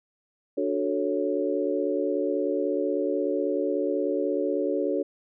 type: chord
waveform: sine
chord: D major seventh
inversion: none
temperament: equal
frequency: 293.7 / 370 / 440 / 554.4 Hz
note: D4 / F#4 / A4 / C#5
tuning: 0 / 0 / 0 / 0 cents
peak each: -29 dBFS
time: 0.57-5.03 s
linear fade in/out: 10 ms
effects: none